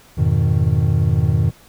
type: chord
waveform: triangle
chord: F half-diminished seventh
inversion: none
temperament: equal with one note detuned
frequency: 86.11 / 103.83 / 123.47 / 155.56 Hz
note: F2 / Ab2 / Cb3 / Eb3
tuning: -24 / 0 / 0 / 0 cents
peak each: -17 dBFS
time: 0.17-1.51 s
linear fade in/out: 20 ms
effects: pink hiss -48 dBFS RMS until 1.68 s